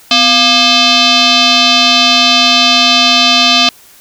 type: tone with frequency modulation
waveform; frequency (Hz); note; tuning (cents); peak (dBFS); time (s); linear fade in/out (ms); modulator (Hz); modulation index
sine; 252.4; B3; +38; -5; 0.11-3.69; 2; 949; 4.8
effects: white hiss -41 dBFS RMS until 4 s